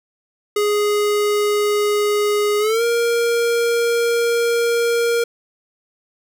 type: tone with pitch glide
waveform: square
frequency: 415.3 to 468.9 Hz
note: G#4 to A#4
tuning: 0 to +10 cents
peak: -16 dBFS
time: 0.56-5.24 s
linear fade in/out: 5 ms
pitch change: +210 cents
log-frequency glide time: 2.59-2.83 s
effects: none